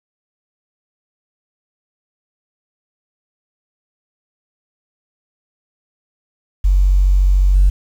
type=tone with level steps; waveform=sine; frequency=47 Hz; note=F#1; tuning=28 cents sharp; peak=-8 / -6 dBFS; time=6.64-7.7 s; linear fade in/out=10 ms; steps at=7.54 s; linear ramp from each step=10 ms; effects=tanh soft clip ceiling -4 dBFS + 7-bit